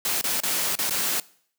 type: noise with dropouts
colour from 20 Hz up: white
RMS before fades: -25 dBFS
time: 0.05-1.2 s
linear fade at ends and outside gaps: 2 ms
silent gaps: 0.213-0.24 / 0.403-0.434 / 0.754-0.788 / 0.897-0.907 s
effects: noise-tail reverb RT60 0.6 s tail -22 dB re dry + high-pass 150 Hz 12 dB/octave